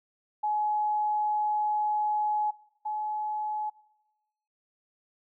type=tone pair in turn; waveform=sine; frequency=845 / 850.4 Hz; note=G#5 / G#5; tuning=+30 / +41 cents; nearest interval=unison; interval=11 cents; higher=second; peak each=-25 / -29 dBFS; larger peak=first; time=0.43-2.51 / 2.85-3.7 s; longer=first; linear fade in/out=10 ms; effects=noise-tail reverb RT60 1.0 s tail -22 dB re dry